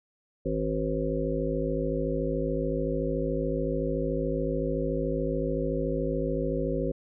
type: harmonic tone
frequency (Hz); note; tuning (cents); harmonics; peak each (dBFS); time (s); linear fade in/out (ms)
53.7; A1; -41; 1 / 3 / 5 / 7 / 9 / 10; -33 / -33 / -33 / -33 / -33 / -33; 0.45-6.92; 10
effects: none